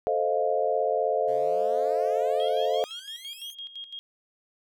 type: chord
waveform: sine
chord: F dominant seventh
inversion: first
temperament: equal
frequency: 440 / 523.3 / 622.3 / 698.5 Hz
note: A4 / C5 / Eb5 / F5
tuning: 0 / 0 / 0 / 0 cents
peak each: -28 dBFS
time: 0.07-2.84 s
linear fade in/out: 0 ms
type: exponential sweep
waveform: 10% pulse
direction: up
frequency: 120 to 3348 Hz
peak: -37 dBFS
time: 1.27-3.55 s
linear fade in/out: 20 ms
type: tone with tremolo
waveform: sine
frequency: 3254 Hz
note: G#7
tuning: 36 cents flat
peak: -35 dBFS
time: 2.4-3.99 s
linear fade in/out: 0 ms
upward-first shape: square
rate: 5.9 Hz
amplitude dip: 70%
effects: none